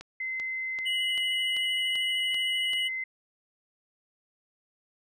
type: click train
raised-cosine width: 0.2 ms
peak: -25 dBFS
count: 8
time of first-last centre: 0.01-2.734 s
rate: 2.57 Hz
type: tone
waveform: sine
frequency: 2060 Hz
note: C7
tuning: 28 cents flat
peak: -30 dBFS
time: 0.2-3.04 s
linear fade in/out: 5 ms
type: tone with vibrato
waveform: triangle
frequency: 2936 Hz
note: F#7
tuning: 14 cents flat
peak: -26 dBFS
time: 0.85-2.89 s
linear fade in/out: 20 ms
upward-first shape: sine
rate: 13 Hz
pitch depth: 13 cents each way
effects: none

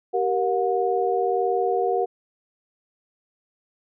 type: tone cluster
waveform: sine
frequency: 387.2 / 468.7 / 724 Hz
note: G4 / A#4 / F#5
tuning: -21 / +9 / -38 cents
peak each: -24 dBFS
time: 0.13-2.06 s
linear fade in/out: 20 ms
effects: none

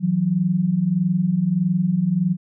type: tone pair together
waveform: sine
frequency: 161.39 / 183 Hz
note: E3 / F#3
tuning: -36 / -19 cents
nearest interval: major second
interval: 217 cents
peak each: -22 / -18 dBFS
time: 0-2.37 s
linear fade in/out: 50 ms
effects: none

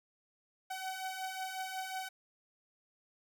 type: beating tone pair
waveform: sawtooth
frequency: 752 / 757.5 Hz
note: F#5 / F#5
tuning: +28 / +40 cents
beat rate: 5.5 Hz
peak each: -40 / -36 dBFS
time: 0.7-2.09 s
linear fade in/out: 10 ms
effects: none

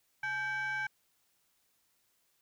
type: tone with frequency modulation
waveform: sine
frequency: 1568 Hz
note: G6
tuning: in tune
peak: -30 dBFS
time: 0.23-0.87 s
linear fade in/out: 5 ms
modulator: 717 Hz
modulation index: 0.75
effects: tanh soft clip ceiling -31 dBFS + white hiss -74 dBFS RMS until 2.41 s

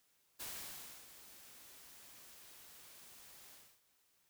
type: noise with ADSR envelope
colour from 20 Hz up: white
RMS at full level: -45 dBFS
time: 0.39-3.81 s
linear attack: 19 ms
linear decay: 630 ms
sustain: -13 dB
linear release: 290 ms
effects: white hiss -75 dBFS RMS until 4.29 s

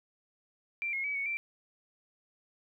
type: tone with pitch steps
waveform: sine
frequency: 2357 / 2160 / 2283 / 2221 / 2346 Hz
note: D7 / C#7 / D7 / C#7 / D7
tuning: +6 / -45 / -50 / +3 / -2 cents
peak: -31 dBFS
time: 0.82-1.37 s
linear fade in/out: 0 ms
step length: 110 ms
effects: 12-bit

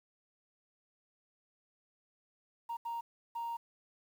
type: tone bursts at uneven times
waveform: sine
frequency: 932.3 Hz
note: A#5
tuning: in tune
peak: -34 dBFS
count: 3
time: 2.69-2.77 / 2.85-3.01 / 3.35-3.57 s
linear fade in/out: 10 ms
effects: tanh soft clip ceiling -34 dBFS + 10-bit

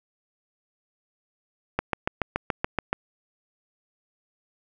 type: click train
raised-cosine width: 0.5 ms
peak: -8 dBFS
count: 9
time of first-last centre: 1.79-2.93 s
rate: 7.02 Hz
effects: none

